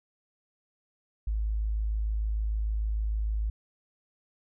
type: tone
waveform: sine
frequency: 53.3 Hz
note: G#1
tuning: 46 cents sharp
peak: -26 dBFS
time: 1.27-3.5 s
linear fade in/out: 5 ms
effects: none